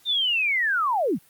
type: linear sweep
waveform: sine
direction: down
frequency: 3667 to 123.47 Hz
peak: -20 dBFS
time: 0.05-1.19 s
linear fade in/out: 50 ms
effects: white hiss -57 dBFS RMS until 1.29 s + Opus 48 kbps